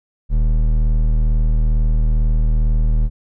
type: tone with hard clipping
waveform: triangle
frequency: 38.89 Hz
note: D#1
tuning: in tune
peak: -14 dBFS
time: 0.29-3.1 s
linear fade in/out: 50 ms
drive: 13 dB
effects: none